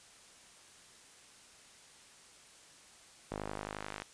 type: tone with band-pass filter sweep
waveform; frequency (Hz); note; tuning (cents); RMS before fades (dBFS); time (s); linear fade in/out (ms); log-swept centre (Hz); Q
sawtooth; 51.4; G#1; -17; -43; 3.31-4.03; 5; 610 to 2100; 0.74
effects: white hiss -58 dBFS RMS until 4.13 s + resampled to 22050 Hz